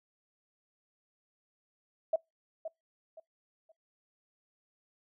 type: tone with echo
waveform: sine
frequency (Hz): 645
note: E5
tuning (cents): -38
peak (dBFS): -24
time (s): 2.13-2.16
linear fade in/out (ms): 5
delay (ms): 520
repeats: 3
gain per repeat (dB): -11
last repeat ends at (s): 3.72
effects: noise-tail reverb RT60 0.2 s tail -26 dB re dry